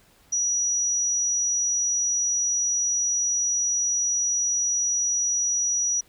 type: tone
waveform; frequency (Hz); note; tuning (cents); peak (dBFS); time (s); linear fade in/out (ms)
sine; 5830; F#8; -26; -21; 0.32-6.01; 10
effects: pink hiss -58 dBFS RMS until 6.08 s